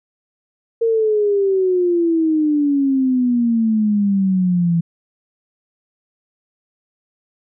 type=exponential sweep; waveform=sine; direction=down; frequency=462.5 to 166.2 Hz; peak=-13 dBFS; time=0.81-4.81 s; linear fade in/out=10 ms; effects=none